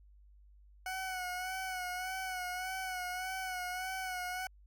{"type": "tone with vibrato", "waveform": "20% pulse", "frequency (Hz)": 740, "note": "F#5", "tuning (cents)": 0, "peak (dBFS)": -32, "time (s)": [0.86, 4.47], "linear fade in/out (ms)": 2, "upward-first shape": "sine", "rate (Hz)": 1.7, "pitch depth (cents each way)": 43, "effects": ["added 50 Hz sine -57 dBFS peak until 4.66 s"]}